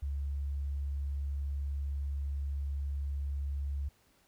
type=tone; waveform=sine; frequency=70.2 Hz; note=C#2; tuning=22 cents sharp; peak=-32 dBFS; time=0.02-3.89 s; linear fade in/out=10 ms; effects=pink hiss -68 dBFS RMS until 4.27 s